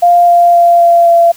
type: tone with pitch steps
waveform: sine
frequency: 698.5 / 694.1 / 689.7 / 685.3 / 681 Hz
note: F5 / F5 / F5 / F5 / F5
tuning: 0 / -11 / -22 / -33 / -44 cents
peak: -3 dBFS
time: 0.02-1.32 s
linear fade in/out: 10 ms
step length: 260 ms
effects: white hiss -37 dBFS RMS until 1.36 s